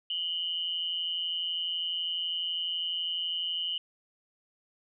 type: tone pair together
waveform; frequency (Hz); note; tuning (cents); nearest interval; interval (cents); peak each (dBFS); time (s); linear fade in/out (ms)
sine; 2900 / 3072; F#7 / G7; -35 / -36; minor second; 99; -32 / -33; 0.1-3.78; 2
effects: none